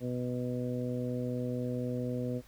harmonic tone, 124.1 Hz, B2, 9 cents sharp, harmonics 1 / 2 / 3 / 4 / 5, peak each -36 / -35 / -43 / -38 / -45 dBFS, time 0-2.42 s, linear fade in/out 50 ms, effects added 50 Hz sine -60 dBFS peak until 2.47 s + pink hiss -60 dBFS RMS until 2.47 s

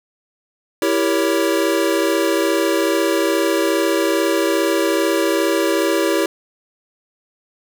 square chord, E diminished seventh, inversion none, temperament equal with one note detuned, 329.6 / 392 / 466.2 / 561.8 Hz, E4 / G4 / Bb4 / Db5, 0 / 0 / 0 / +23 cents, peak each -20 / -21 / -25 / -22 dBFS, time 0.82-6.26 s, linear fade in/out 2 ms, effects none

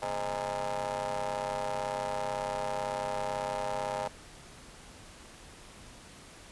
25% pulse ring-modulated tone, 98 Hz, G2, in tune, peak -25 dBFS, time 0.02-4.08 s, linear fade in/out 5 ms, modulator 718 Hz, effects pink hiss -51 dBFS RMS until 6.51 s + resampled to 24000 Hz

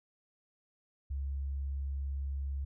sine tone, 68.9 Hz, C#2, 10 cents flat, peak -33 dBFS, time 1.1-2.65 s, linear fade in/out 10 ms, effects none

